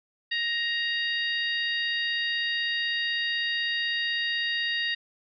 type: harmonic tone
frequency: 936 Hz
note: A#5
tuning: 7 cents sharp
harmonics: 2 / 3 / 4 / 5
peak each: -28 / -32 / -32 / -37 dBFS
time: 0.31-4.95 s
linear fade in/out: 10 ms
effects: none